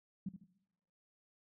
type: tone with echo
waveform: sine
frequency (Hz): 189.3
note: F#3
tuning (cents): +40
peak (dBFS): -36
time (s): 0.26-0.29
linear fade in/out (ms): 5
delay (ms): 75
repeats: 2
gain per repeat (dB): -9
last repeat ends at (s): 0.44
effects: noise-tail reverb RT60 1.0 s tail -21 dB re dry